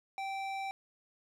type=tone with band-pass filter; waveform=square; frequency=779 Hz; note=G5; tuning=11 cents flat; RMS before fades=-38 dBFS; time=0.18-0.71 s; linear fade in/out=0 ms; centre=1600 Hz; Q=0.9; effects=none